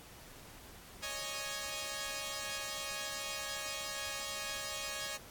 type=chord; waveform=5% pulse; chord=C# suspended second; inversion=none; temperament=equal; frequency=554.4 / 622.3 / 830.6 Hz; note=C#5 / D#5 / G#5; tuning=0 / 0 / 0 cents; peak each=-30 / -31 / -33 dBFS; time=1.02-5.18 s; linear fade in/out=20 ms; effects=pink hiss -54 dBFS RMS until 5.3 s + AAC 64 kbps